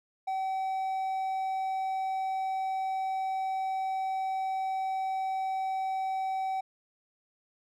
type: tone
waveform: triangle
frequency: 764 Hz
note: G5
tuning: 45 cents flat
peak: -27 dBFS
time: 0.27-6.61 s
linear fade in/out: 10 ms
effects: none